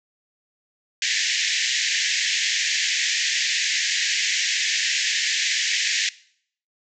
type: band-pass noise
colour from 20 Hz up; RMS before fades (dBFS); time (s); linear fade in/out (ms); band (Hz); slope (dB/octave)
pink; -23; 1.02-6.09; 2; 1700 to 7300; 96
effects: noise-tail reverb RT60 0.6 s tail -20 dB re dry